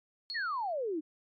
sine tone with exponential decay, 4337 Hz, C#8, 39 cents flat, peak -34 dBFS, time 0.3-0.73 s, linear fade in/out 0 ms, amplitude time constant 93 ms
sine exponential sweep, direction down, 1975.5 to 293.7 Hz, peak -31 dBFS, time 0.34-1.01 s, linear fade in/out 20 ms
effects MP3 48 kbps

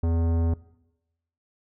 sine tone with tanh clipping, 83.2 Hz, E2, 17 cents sharp, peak -23 dBFS, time 0.03-0.54 s, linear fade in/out 5 ms, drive 17 dB, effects noise-tail reverb RT60 0.9 s tail -20 dB re dry

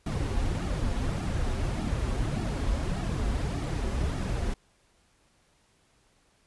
brown noise with flanger, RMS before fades -29 dBFS, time 0.06-4.54 s, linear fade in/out 5 ms, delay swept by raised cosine 1.9 to 6.7 ms, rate 1.7 Hz, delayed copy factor -0.65, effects pink hiss -66 dBFS RMS until 6.46 s + resampled to 24000 Hz

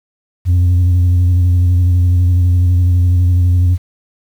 sine tone with vibrato, 89 Hz, F2, 33 cents sharp, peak -5 dBFS, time 0.45-3.78 s, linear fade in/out 50 ms, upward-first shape square, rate 12 Hz, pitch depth 25 cents each way, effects tanh soft clip ceiling -7 dBFS + 7-bit

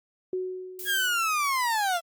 sine tone with exponential decay, 370 Hz, F#4, in tune, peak -25 dBFS, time 0.33-1.48 s, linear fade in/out 2 ms, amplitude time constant 250 ms
violet noise, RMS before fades -36 dBFS, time 0.79-1.06 s, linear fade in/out 2 ms
30% pulse linear sweep, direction down, 1661.2 to 659.3 Hz, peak -21 dBFS, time 0.85-2.01 s, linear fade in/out 50 ms
effects Opus 48 kbps

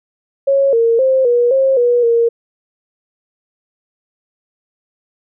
sine tone with pitch steps, 550 / 460.8 / 526 / 481.4 / 535 / 483.5 / 465.8 Hz, C#5 / A#4 / C5 / B4 / C5 / B4 / A#4, -14 / -20 / +9 / -44 / +38 / -37 / -1 cents, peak -9 dBFS, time 0.47-2.29 s, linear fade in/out 10 ms, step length 260 ms, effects none

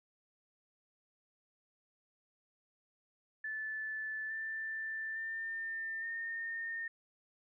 sine tone with pitch steps, 1747 / 1773.4 / 1800.3 / 1827.5 Hz, A6 / A6 / A6 / A#6, -13 / +13 / +39 / -35 cents, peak -37 dBFS, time 3.44-6.88 s, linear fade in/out 5 ms, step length 860 ms, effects none

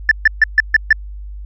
sine tone bursts, 1760 Hz, A6, in tune, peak -3 dBFS, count 6, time 0.09-0.928 s, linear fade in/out 2 ms, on 23 ms, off 140 ms, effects tanh soft clip ceiling -3 dBFS + added 50 Hz sine -27 dBFS peak until 1.45 s

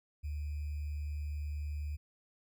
sine tone with sample-and-hold, 74.1 Hz, D2, 16 cents sharp, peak -35 dBFS, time 0.23-1.97 s, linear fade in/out 20 ms, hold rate 2450 Hz, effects none

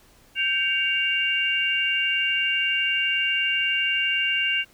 sine tone cluster, 1561 / 2256 / 2788 Hz, G6 / C#7 / F7, -8 / +30 / -4 cents, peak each -28 / -28 / -22 dBFS, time 0.35-4.65 s, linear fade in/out 50 ms, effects pink hiss -56 dBFS RMS until 4.73 s

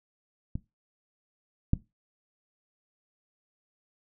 clicks, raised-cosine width 5 ms, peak -20 / -10 dBFS, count 2, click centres 0.555 / 1.734 s, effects noise-tail reverb RT60 0.2 s tail -17 dB re dry

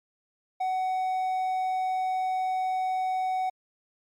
triangle tone, 748 Hz, F#5, 19 cents sharp, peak -23 dBFS, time 0.6-3.5 s, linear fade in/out 10 ms, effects MP3 96 kbps

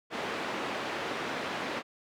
pink band-pass noise, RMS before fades -35 dBFS, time 0.1-1.83 s, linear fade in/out 50 ms, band 310 to 2800 Hz, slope 12 dB/octave, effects none

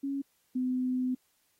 sine tone pair in turn, 276.7 / 254 Hz, C#4 / B3, -3 / +49 cents, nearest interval minor second, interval 148 cents, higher first, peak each -30 / -27 dBFS, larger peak second, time 0.03-0.22 / 0.55-1.15 s, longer second, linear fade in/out 10 ms, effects white hiss -72 dBFS RMS until 1.59 s + AAC 48 kbps

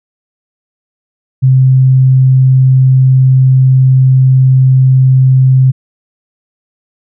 sine tone, 130.81 Hz, C3, in tune, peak -3 dBFS, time 1.42-5.72 s, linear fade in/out 20 ms, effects none

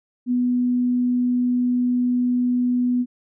sine tone, 246.9 Hz, B3, in tune, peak -17 dBFS, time 0.26-3.06 s, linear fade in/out 50 ms, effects none

